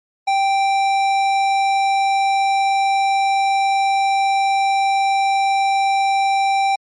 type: tone with tanh clipping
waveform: sine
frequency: 784 Hz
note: G5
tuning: in tune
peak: -16 dBFS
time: 0.27-6.76 s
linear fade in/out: 10 ms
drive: 15 dB
effects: MP3 48 kbps